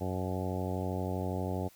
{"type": "harmonic tone with a mistuned harmonic", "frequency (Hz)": 92.5, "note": "F#2", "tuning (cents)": 0, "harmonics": [1, 2, 3, 4, 5, 6, 7, 8, 9], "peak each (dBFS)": [-35, -38, -40, -41, -42, -43, -43, -44, -45], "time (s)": [0, 1.69], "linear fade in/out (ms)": 20, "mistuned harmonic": 9, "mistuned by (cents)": 45, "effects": ["white hiss -60 dBFS RMS until 1.75 s"]}